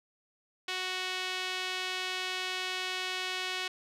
sawtooth tone with band-pass filter, 370 Hz, F#4, in tune, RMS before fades -35 dBFS, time 0.68-3.68 s, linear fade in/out 5 ms, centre 3100 Hz, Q 1.4, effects none

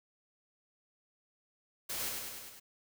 white noise with echo, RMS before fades -38 dBFS, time 1.89-2.1 s, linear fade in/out 10 ms, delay 100 ms, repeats 5, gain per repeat -3 dB, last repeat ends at 2.6 s, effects none

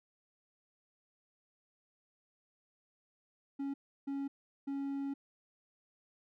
triangle tone bursts at uneven times, 277.2 Hz, C#4, in tune, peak -33 dBFS, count 3, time 3.59-3.74 / 4.07-4.28 / 4.67-5.14 s, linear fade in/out 10 ms, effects none

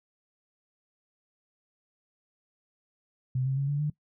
sine tone with pitch steps, 129 / 133.78 / 138.74 / 143.88 / 149.21 Hz, C3 / C3 / C#3 / D3 / D3, -24 / +39 / +2 / -35 / +28 cents, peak -25 dBFS, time 3.35-3.9 s, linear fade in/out 5 ms, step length 110 ms, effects noise-tail reverb RT60 0.1 s tail -20 dB re dry

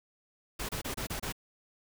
pink noise bursts, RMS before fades -36 dBFS, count 6, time 0.59-1.325 s, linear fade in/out 10 ms, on 100 ms, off 27 ms, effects none

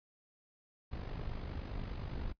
brown noise with amplitude modulation, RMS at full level -38 dBFS, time 0.91-2.33 s, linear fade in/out 20 ms, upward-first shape sine, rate 49.9 Hz, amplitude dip 60%, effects noise-tail reverb RT60 0.1 s tail -21 dB re dry + resampled to 11025 Hz

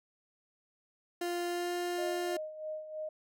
30% pulse tone with pitch glide, 349.2 to 352.4 Hz, F4 to F4, 0 to +16 cents, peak -30 dBFS, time 1.21-2.37 s, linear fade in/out 5 ms, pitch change +16 cents, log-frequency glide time 1.49-1.73 s
sine tone with tremolo, 620 Hz, D#5, 6 cents flat, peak -35 dBFS, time 1.98-3.09 s, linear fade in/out 5 ms, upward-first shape sine, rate 3.1 Hz, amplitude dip 65%
effects none

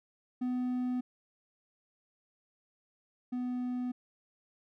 triangle tone pair in turn, 250 / 248.6 Hz, B3 / B3, +21 / +12 cents, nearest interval unison, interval 9 cents, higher first, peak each -28 / -30 dBFS, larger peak first, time 0.41-1.01 / 3.32-3.92 s, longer neither, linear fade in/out 10 ms, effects none

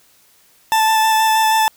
40% pulse tone with vibrato, 880 Hz, A5, in tune, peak -11 dBFS, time 0.72-1.68 s, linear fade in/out 0 ms, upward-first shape square, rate 6.3 Hz, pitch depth 10 cents each way, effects white hiss -53 dBFS RMS until 1.76 s

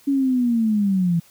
sine linear sweep, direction down, 281.9 to 164.81 Hz, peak -16 dBFS, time 0.07-1.2 s, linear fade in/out 10 ms, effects white hiss -53 dBFS RMS until 1.3 s

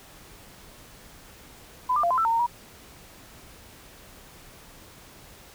sine tone with pitch steps, 1004 / 1195 / 690 / 1026 / 1329 / 912 / 919 / 956 Hz, B5 / D6 / F5 / C6 / E6 / A#5 / A#5 / A#5, +28 / +30 / -21 / -34 / +14 / -38 / -25 / +43 cents, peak -20 dBFS, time 1.89-2.466 s, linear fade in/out 10 ms, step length 72 ms, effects pink hiss -49 dBFS RMS until 5.54 s

